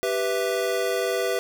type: chord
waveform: square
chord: E minor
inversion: first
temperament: equal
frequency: 392 / 493.9 / 659.3 Hz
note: G4 / B4 / E5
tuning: 0 / 0 / 0 cents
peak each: -28 / -27 / -29 dBFS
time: 0.03-1.39 s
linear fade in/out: 0 ms
effects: none